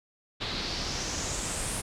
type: noise with low-pass filter sweep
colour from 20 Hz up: pink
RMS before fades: -33 dBFS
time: 0.4-1.82 s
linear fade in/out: 20 ms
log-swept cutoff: 3800 to 10000 Hz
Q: 3.9
effects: none